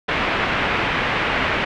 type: low-pass noise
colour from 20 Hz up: white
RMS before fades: -21 dBFS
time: 0.08-1.65 s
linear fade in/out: 10 ms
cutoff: 2600 Hz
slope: 24 dB/octave
effects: none